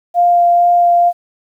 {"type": "tone with vibrato", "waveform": "sine", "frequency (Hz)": 698, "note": "F5", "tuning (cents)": -1, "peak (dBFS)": -7, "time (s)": [0.14, 1.13], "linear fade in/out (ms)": 50, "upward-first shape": "sine", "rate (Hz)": 2.2, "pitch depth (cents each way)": 8, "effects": ["8-bit"]}